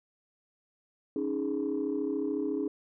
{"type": "chord", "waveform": "sine", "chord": "C# suspended second", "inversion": "none", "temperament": "equal", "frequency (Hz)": [277.2, 311.1, 415.3], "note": ["C#4", "D#4", "G#4"], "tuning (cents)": [0, 0, 0], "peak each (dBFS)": -32, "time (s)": [1.16, 2.68], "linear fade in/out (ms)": 2, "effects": ["tanh soft clip ceiling -22 dBFS"]}